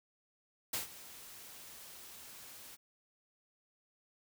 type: noise with ADSR envelope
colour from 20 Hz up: white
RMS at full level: -35 dBFS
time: 0.73-2.77 s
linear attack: 7 ms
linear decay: 130 ms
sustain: -17 dB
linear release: 29 ms
effects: none